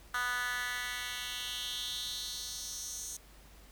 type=tone with high-pass filter sweep; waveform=10% pulse; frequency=246.6 Hz; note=B3; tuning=2 cents flat; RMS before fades=-38 dBFS; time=0.14-3.17 s; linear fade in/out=5 ms; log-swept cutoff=1400 to 6800 Hz; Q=3.1; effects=added 50 Hz sine -56 dBFS peak until 3.71 s + pink hiss -59 dBFS RMS until 3.71 s